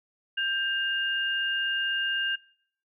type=tone pair together; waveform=sine; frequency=1584 / 2822 Hz; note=G6 / F7; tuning=+18 / +17 cents; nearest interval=minor seventh; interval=999 cents; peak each=-28 dBFS; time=0.37-2.36 s; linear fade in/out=10 ms; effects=noise-tail reverb RT60 0.6 s tail -23 dB re dry